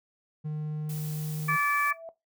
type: tone with pitch glide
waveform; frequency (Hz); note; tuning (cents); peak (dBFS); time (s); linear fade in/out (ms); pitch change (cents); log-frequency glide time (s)
triangle; 152.5 to 153.74; D#3 to D#3; -34 to -20; -28; 0.44-1.57; 20; +14; 0.79-1.42
type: noise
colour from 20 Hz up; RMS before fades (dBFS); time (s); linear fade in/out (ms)
blue; -43; 0.89-1.91; 5
type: harmonic tone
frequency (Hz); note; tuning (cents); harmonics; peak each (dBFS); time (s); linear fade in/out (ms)
579; D5; -25; 2 / 3 / 4; -26 / -29 / -29; 1.48-1.93; 10
type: tone with exponential growth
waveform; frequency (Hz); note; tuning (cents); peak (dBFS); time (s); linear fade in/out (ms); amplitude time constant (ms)
sine; 659.3; E5; 0; -35; 1.58-2.09; 1; 110
effects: noise-tail reverb RT60 0.2 s tail -17 dB re dry